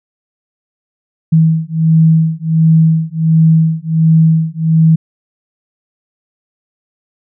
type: beating tone pair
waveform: sine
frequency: 160.3 / 161.7 Hz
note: E3 / E3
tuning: -48 / -33 cents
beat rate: 1.4 Hz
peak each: -10 dBFS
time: 1.32-4.96 s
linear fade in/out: 10 ms
effects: none